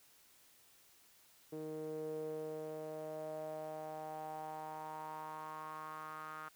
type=tone with band-pass filter sweep; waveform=sawtooth; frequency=155.56 Hz; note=D#3; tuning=in tune; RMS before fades=-45 dBFS; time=1.52-6.49 s; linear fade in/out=10 ms; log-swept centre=400 to 1300 Hz; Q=5.2; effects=white hiss -66 dBFS RMS until 6.55 s